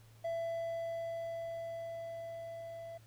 triangle tone with level ramp, 667 Hz, E5, 20 cents sharp, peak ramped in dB -32 to -42 dBFS, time 0.24-2.98 s, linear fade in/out 10 ms, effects added 112 Hz sine -57 dBFS peak until 3.06 s + pink hiss -66 dBFS RMS until 3.06 s

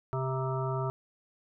harmonic tone with a mistuned harmonic, 131.3 Hz, C3, 6 cents sharp, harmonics 1 / 3 / 5 / 7 / 9 / 10, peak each -31 / -36 / -38 / -39 / -41 / -41 dBFS, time 0.13-0.9 s, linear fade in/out 0 ms, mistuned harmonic 7, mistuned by +35 cents, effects none

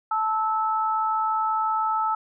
sine tone pair together, 876.3 / 1307 Hz, A5 / E6, -7 / -15 cents, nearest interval perfect fifth, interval 692 cents, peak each -24 dBFS, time 0.11-2.15 s, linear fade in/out 5 ms, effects none

